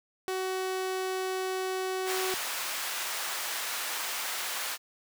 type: tone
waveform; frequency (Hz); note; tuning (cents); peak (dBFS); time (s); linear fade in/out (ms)
sawtooth; 375; F#4; +23; -26; 0.28-2.34; 0
type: high-pass noise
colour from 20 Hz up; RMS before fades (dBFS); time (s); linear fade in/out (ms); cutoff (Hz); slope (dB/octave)
pink; -34; 2.05-4.78; 50; 1000; 12
effects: none